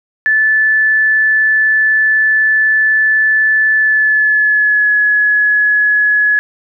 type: tone with pitch glide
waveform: sine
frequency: 1744 to 1693.4 Hz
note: A6 to G#6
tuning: -16 to +33 cents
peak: -8 dBFS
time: 0.26-6.39 s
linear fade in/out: 0 ms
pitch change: -51 cents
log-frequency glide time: 3.75-4.91 s
effects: none